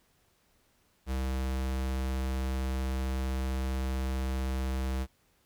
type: tone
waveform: square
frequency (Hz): 65.4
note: C2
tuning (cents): 0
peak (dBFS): -30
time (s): 1.06-5.07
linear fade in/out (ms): 50
effects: pink hiss -69 dBFS RMS until 5.45 s